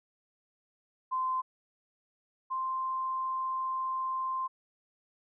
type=tone pair in turn; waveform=sine; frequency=1035 / 1045.8 Hz; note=C6 / C6; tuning=-19 / -1 cents; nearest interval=unison; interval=18 cents; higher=second; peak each=-28 / -30 dBFS; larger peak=first; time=1.11-1.42 / 2.5-4.48 s; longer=second; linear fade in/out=20 ms; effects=none